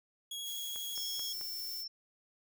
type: tone with vibrato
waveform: sawtooth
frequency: 3322 Hz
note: G#7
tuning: in tune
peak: -36 dBFS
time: 0.31-1.33 s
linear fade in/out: 5 ms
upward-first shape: triangle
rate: 12 Hz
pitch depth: 10 cents each way
type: noise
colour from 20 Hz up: violet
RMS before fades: -45 dBFS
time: 0.43-1.85 s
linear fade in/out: 50 ms
type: click train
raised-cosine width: 0.5 ms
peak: -36 dBFS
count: 4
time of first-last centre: 0.76-1.412 s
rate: 4.6 Hz
type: tone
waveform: sine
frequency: 5370 Hz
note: E8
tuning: 31 cents sharp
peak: -39 dBFS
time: 0.95-1.88 s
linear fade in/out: 10 ms
effects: none